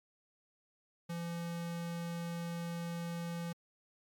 square tone, 170 Hz, F3, 46 cents flat, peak -38 dBFS, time 1.09-3.53 s, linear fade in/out 10 ms, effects MP3 96 kbps

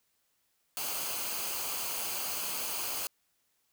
white noise with comb filter, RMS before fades -35 dBFS, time 0.77-3.07 s, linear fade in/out 0 ms, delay 0.54 ms, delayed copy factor -0.55, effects white hiss -75 dBFS RMS until 3.72 s

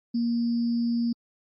sine tone with sample-and-hold, 235.1 Hz, A#3, 15 cents sharp, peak -22 dBFS, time 0.14-1.13 s, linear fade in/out 10 ms, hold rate 4900 Hz, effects MP3 32 kbps

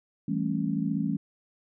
sine chord, A dominant seventh, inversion second, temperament just, 165 / 198 / 220 / 275 Hz, E3 / G3 / A3 / C#4, +2 / +18 / 0 / -14 cents, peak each -31 dBFS, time 0.28-1.17 s, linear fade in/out 5 ms, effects none

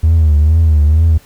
triangle tone with vibrato, 78 Hz, D#2, 5 cents sharp, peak -3 dBFS, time 0.03-1.18 s, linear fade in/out 10 ms, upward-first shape triangle, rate 2.2 Hz, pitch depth 110 cents each way, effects tanh soft clip ceiling -2 dBFS + pink hiss -45 dBFS RMS until 1.25 s

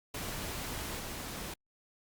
pink noise with level steps, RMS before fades -39 / -41 dBFS, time 0.14-1.54 s, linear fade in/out 5 ms, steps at 0.99 s, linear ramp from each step 5 ms, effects Opus 48 kbps

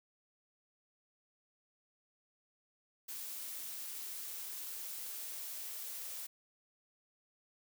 blue noise with high-pass filter sweep, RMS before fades -44 dBFS, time 3.08-6.27 s, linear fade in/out 10 ms, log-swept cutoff 230 to 490 Hz, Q 1.9, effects none

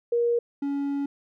sine / triangle tone pair in turn, 473.2 / 281.4 Hz, A#4 / C#4, +26 / +26 cents, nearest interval major sixth, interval 900 cents, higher first, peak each -20 / -23 dBFS, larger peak first, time 0.12-0.39 / 0.62-1.06 s, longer second, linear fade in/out 5 ms, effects none

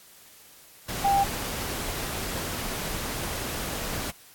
sine tone in noise, 794 Hz, G5, 22 cents sharp, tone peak -19 dBFS, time 1.04-1.24 s, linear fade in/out 10 ms, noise pink, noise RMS -32 dBFS, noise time 0.88-4.11 s, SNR +10 dB, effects white hiss -52 dBFS RMS until 4.34 s + AAC 64 kbps

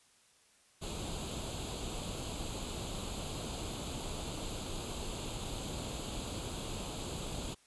pink noise with comb filter, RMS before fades -40 dBFS, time 0.81-7.55 s, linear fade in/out 20 ms, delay 0.27 ms, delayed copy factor +0.75, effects white hiss -66 dBFS RMS until 7.66 s + resampled to 24000 Hz

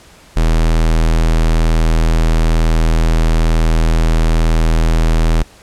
square tone, 40.54 Hz, E1, 28 cents flat, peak -10 dBFS, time 0.36-5.43 s, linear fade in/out 10 ms, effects pink hiss -43 dBFS RMS until 5.62 s + low-pass 10000 Hz 12 dB/octave

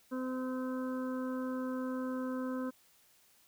harmonic tone, 256.9 Hz, C4, 32 cents flat, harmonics 1 / 2 / 4 / 5 / 6, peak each -35 / -41 / -47 / -49 / -51 dBFS, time 0.11-2.71 s, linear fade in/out 20 ms, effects white hiss -66 dBFS RMS until 3.47 s

